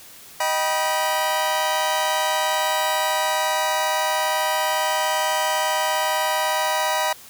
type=chord; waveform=sawtooth; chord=Eb augmented; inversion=none; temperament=just; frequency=622.3 / 777.8 / 972.3 Hz; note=Eb5 / G5 / B5; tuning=0 / -14 / -27 cents; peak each=-21 / -22 / -19 dBFS; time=0.4-7.13 s; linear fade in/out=5 ms; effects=white hiss -44 dBFS RMS until 7.29 s